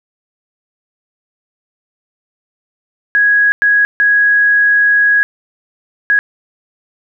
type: tone bursts at uneven times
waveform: sine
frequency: 1661.2 Hz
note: G#6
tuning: in tune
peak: -7 dBFS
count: 4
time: 3.15-3.52 / 3.62-3.85 / 4-5.23 / 6.1-6.19 s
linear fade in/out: 0 ms
effects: none